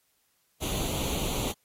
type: noise with comb filter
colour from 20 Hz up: pink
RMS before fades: -31 dBFS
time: 0.61-1.53 s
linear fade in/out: 20 ms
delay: 0.29 ms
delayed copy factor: +0.75
effects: white hiss -71 dBFS RMS until 1.64 s + AAC 48 kbps